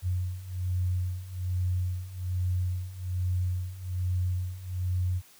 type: beating tone pair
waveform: sine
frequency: 90 / 91.2 Hz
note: F#2 / F#2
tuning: -47 / -24 cents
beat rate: 1.2 Hz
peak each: -32 / -29 dBFS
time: 0.02-5.22 s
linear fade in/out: 50 ms
effects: white hiss -56 dBFS RMS until 5.39 s

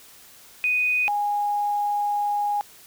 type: tone pair in turn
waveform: sine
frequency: 2489 / 823.4 Hz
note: D#7 / G#5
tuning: 0 / -15 cents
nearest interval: octave + perfect fifth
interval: 1915 cents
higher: first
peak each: -19 / -21 dBFS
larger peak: first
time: 0.64-1.08 / 1.08-2.61 s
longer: second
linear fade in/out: 0 ms
effects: white hiss -49 dBFS RMS until 2.86 s

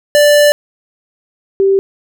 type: tone pair in turn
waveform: square / sine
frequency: 587.3 / 389.7 Hz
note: D5 / G4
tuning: 0 / -10 cents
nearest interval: perfect fifth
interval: 710 cents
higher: first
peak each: -6 / -7 dBFS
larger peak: first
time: 0.15-0.52 / 1.6-1.79 s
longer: first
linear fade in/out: 0 ms
effects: none

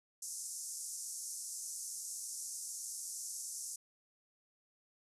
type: band-pass noise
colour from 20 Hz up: pink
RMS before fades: -44 dBFS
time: 0.22-3.76 s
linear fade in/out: 5 ms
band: 5700 to 11000 Hz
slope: 48 dB/octave
effects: resampled to 32000 Hz

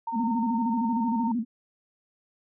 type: tone with tremolo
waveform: sine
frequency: 916 Hz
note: A#5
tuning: 31 cents flat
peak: -27 dBFS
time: 0.07-1.32 s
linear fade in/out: 5 ms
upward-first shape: sine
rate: 17 Hz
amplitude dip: 40%
type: tone with vibrato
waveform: sine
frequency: 233.1 Hz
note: A#3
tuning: in tune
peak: -24 dBFS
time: 0.12-1.45 s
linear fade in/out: 50 ms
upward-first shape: square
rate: 13 Hz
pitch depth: 100 cents each way
effects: none

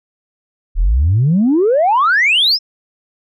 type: exponential sweep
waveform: sine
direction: up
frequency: 35.22 to 5420 Hz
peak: -8 dBFS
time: 0.75-2.59 s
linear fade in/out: 50 ms
effects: tanh soft clip ceiling -6 dBFS

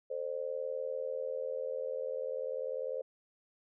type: tone with amplitude modulation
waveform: sine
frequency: 523.3 Hz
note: C5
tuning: in tune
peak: -30 dBFS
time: 0.1-3.02 s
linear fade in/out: 10 ms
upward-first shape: sine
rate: 80.2 Hz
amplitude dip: 95%
effects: none

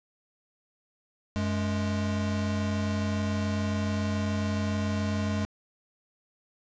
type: tone pair together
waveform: square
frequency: 93.87 / 210 Hz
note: F#2 / G#3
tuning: +25 / +19 cents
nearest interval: octave + major second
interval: 1394 cents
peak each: -30 / -30 dBFS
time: 1.36-5.45 s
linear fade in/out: 0 ms
effects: resampled to 16000 Hz + 10-bit

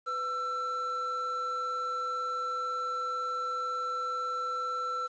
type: tone pair together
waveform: triangle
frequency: 500.9 / 1339 Hz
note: B4 / E6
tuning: +24 / +27 cents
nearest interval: octave + perfect fourth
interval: 1703 cents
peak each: -39 / -29 dBFS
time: 0.06-5.08 s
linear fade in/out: 20 ms
effects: resampled to 16000 Hz + 10-bit

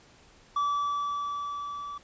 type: tone with level ramp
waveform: triangle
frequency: 1154 Hz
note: D6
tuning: 31 cents flat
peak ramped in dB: -22 to -34 dBFS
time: 0.56-1.98 s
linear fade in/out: 5 ms
effects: pink hiss -57 dBFS RMS until 2.03 s + resampled to 16000 Hz

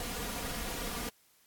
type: noise with comb filter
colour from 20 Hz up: pink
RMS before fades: -38 dBFS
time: 0-1.09 s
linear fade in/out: 2 ms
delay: 4.2 ms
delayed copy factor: +0.6
effects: white hiss -66 dBFS RMS until 1.46 s + AAC 64 kbps

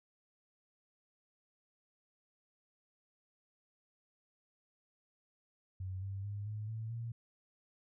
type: tone with pitch steps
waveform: sine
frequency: 93.7 / 97.79 / 102.06 / 106.52 / 111.17 / 116.03 Hz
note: F#2 / G2 / G#2 / G#2 / A2 / A#2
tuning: +22 / -4 / -30 / +44 / +18 / -8 cents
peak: -38 dBFS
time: 5.8-7.12 s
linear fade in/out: 5 ms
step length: 220 ms
effects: none

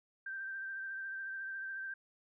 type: tone with vibrato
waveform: sine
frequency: 1568 Hz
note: G6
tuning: in tune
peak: -39 dBFS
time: 0.26-1.94 s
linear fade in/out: 5 ms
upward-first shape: sine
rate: 14 Hz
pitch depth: 24 cents each way
effects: none

